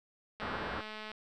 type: click train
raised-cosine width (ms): 0.3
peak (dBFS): -28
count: 155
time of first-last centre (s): 0.4-1.116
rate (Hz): 215
type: low-pass noise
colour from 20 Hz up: white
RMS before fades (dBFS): -39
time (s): 0.41-0.81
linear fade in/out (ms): 2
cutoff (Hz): 1700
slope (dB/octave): 48
effects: none